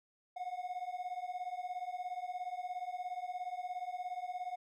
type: beating tone pair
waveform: triangle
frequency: 716 / 733 Hz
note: F5 / F#5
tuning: +43 / -16 cents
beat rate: 17 Hz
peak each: -40 / -39 dBFS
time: 0.36-4.56 s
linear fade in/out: 10 ms
effects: none